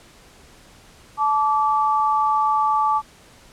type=tone pair together; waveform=sine; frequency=868 / 1160.7 Hz; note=A5 / D6; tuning=-24 / -21 cents; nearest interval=perfect fourth; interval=503 cents; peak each=-19 dBFS; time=1.17-3.02 s; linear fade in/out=50 ms; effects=pink hiss -49 dBFS RMS until 3.52 s + low-pass 10000 Hz 12 dB/octave